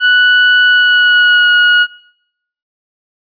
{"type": "tone with pitch glide", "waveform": "35% pulse", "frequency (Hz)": [1480, 1450.4], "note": ["F#6", "F#6"], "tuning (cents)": [0, -35], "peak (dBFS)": -4, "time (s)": [0, 1.87], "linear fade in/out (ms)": 50, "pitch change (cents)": -35, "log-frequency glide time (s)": [0.63, 1.5], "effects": ["noise-tail reverb RT60 0.8 s tail -23 dB re dry", "resampled to 11025 Hz"]}